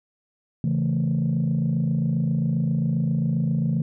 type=chord; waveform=sine; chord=A major; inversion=first; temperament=just; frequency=137.5 / 165 / 220 Hz; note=C#3 / E3 / A3; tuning=-14 / +2 / 0 cents; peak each=-23 / -22 / -25 dBFS; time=0.64-3.82 s; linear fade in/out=2 ms; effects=tanh soft clip ceiling -15 dBFS